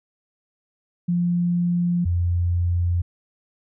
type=tone pair in turn; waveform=sine; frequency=174.61 / 87.31 Hz; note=F3 / F2; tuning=0 / 0 cents; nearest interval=octave; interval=1200 cents; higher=first; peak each=-18 dBFS; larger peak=neither; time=1.08-2.05 / 2.05-3.02 s; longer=neither; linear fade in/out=10 ms; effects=none